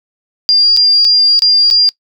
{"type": "tone with dropouts", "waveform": "sine", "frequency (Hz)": 4799, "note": "D8", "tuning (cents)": 37, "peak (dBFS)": -5, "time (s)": [0.49, 1.89], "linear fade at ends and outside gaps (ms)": 0, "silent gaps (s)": [[0.765, 0.772], [1.046, 1.05], [1.392, 1.421], [1.702, 1.71]], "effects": ["noise-tail reverb RT60 0.1 s tail -23 dB re dry"]}